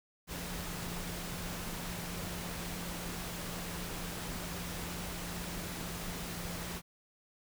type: tone in noise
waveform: sine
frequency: 174.61 Hz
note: F3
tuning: in tune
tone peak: -44 dBFS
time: 0.27-6.82 s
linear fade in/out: 50 ms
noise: pink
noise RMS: -41 dBFS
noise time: 0.27-6.82 s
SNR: -6 dB
effects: none